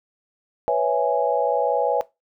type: chord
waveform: sine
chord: C# minor seventh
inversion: third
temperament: equal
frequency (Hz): 493.9 / 554.4 / 659.3 / 830.6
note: B4 / C#5 / E5 / G#5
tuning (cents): 0 / 0 / 0 / 0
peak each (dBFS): -23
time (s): 0.68-2.01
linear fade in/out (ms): 0
effects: noise-tail reverb RT60 0.2 s tail -18 dB re dry